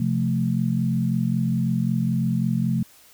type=chord; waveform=sine; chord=F major; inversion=second; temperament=equal; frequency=130.81 / 174.61 / 220 Hz; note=C3 / F3 / A3; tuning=0 / 0 / 0 cents; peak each=-24 dBFS; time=0-2.83 s; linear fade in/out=5 ms; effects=white hiss -52 dBFS RMS until 3.13 s